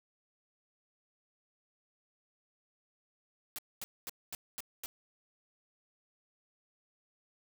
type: noise bursts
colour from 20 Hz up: white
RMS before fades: -41 dBFS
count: 6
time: 3.56-4.86 s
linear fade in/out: 0 ms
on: 25 ms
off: 230 ms
effects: none

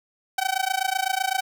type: tone with amplitude modulation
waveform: sawtooth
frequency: 763 Hz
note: G5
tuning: 47 cents flat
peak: -15 dBFS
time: 0.38-1.41 s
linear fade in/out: 5 ms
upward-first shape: sine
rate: 27.9 Hz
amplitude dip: 95%
effects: none

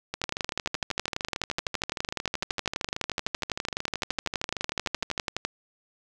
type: two click trains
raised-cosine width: 0.2 ms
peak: -10 / -13 dBFS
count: 63 / 67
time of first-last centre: 0.24-5.45 / 0.14-5.178 s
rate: 11.9 / 13.1 Hz
effects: none

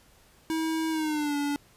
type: tone with pitch glide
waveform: square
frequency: 321.1 to 287.7 Hz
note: E4 to D4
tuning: -45 to -36 cents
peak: -27 dBFS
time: 0.5-1.56 s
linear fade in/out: 0 ms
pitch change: -191 cents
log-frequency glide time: 0.9-1.36 s
effects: pink hiss -59 dBFS RMS until 1.76 s + resampled to 32000 Hz

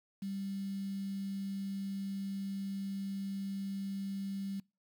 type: tone with quantisation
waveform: sine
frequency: 196 Hz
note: G3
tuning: in tune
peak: -36 dBFS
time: 0.22-4.6 s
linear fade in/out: 5 ms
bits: 9
effects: noise-tail reverb RT60 0.3 s tail -26 dB re dry

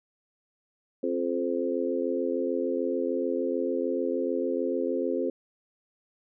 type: harmonic tone with a mistuned harmonic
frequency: 86.7 Hz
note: F2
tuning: 12 cents flat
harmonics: 3 / 4 / 5 / 6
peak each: -31 / -31 / -31 / -31 dBFS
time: 1.03-5.3 s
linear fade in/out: 5 ms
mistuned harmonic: 3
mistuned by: +26 cents
effects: none

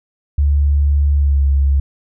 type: tone with pitch glide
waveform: sine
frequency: 71.8 to 69.31 Hz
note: D2 to C#2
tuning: -39 to 0 cents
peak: -10 dBFS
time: 0.38-1.8 s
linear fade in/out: 5 ms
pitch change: -61 cents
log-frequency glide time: 1.15-1.43 s
effects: none

